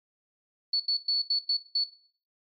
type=tone bursts at uneven times; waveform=sine; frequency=4435 Hz; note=C#8; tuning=in tune; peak=-22 dBFS; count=6; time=0.73-0.8 / 0.88-0.97 / 1.08-1.22 / 1.3-1.39 / 1.49-1.57 / 1.75-1.84 s; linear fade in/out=5 ms; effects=noise-tail reverb RT60 0.5 s tail -17 dB re dry + MP3 48 kbps